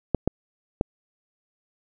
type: clicks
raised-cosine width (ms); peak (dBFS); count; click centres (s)
2; -6 / -7 / -7; 3; 0.147 / 0.276 / 0.811
effects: none